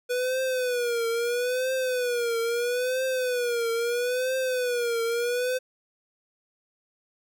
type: tone with vibrato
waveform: square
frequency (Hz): 490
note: B4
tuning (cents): -14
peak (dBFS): -25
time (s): 0.09-5.59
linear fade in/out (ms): 20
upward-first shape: triangle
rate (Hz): 0.76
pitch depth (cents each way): 120
effects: none